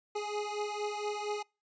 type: beating tone pair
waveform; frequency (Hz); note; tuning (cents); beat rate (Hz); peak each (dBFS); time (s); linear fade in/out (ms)
25% pulse; 415.3 / 419.6; G#4 / G#4; 0 / +18; 4.3; -32 / -34; 0.15-1.43; 10
effects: noise-tail reverb RT60 0.3 s tail -26 dB re dry + resampled to 16000 Hz